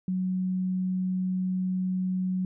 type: tone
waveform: sine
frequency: 185.1 Hz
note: F#3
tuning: 1 cent sharp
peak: -25 dBFS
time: 0.08-2.45 s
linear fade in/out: 2 ms
effects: none